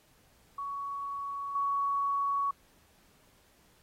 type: tone with level steps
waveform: sine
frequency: 1120 Hz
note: C#6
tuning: 18 cents sharp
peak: -34 / -27 dBFS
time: 0.58-2.51 s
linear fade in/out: 5 ms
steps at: 1.55 s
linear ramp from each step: 5 ms
effects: pink hiss -65 dBFS RMS until 3.82 s + AAC 48 kbps